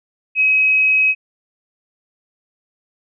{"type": "tone", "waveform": "sine", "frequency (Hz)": 2545, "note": "D#7", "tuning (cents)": 39, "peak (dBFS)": -11, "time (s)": [0.35, 1.15], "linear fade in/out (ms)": 50, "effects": []}